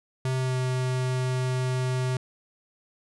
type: tone with pitch glide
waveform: square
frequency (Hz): 130 to 128.14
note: C3 to C3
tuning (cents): -11 to -36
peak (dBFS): -25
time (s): 0.25-2.17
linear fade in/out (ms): 2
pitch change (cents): -25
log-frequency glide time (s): 0.35-0.59
effects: resampled to 24000 Hz